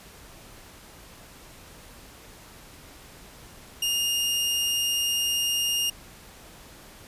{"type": "tone", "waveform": "sawtooth", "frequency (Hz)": 2830, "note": "F7", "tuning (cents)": 22, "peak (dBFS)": -20, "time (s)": [3.82, 5.9], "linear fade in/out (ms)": 5, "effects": ["pink hiss -48 dBFS RMS until 7.07 s", "resampled to 32000 Hz"]}